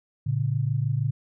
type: tone pair together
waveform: sine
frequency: 114.38 / 140.7 Hz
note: A#2 / C#3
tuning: -32 / +26 cents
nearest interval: major third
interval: 358 cents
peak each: -25 / -25 dBFS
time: 0.26-1.11 s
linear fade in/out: 10 ms
effects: none